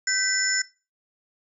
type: tone cluster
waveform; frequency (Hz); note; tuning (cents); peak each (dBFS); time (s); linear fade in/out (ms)
sine; 1543 / 1983 / 5300 / 7000; G6 / B6 / E8 / A8; -28 / +7 / +9 / -10; -26 / -28 / -27 / -26; 0.07-0.62; 5
effects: noise-tail reverb RT60 0.3 s tail -19 dB re dry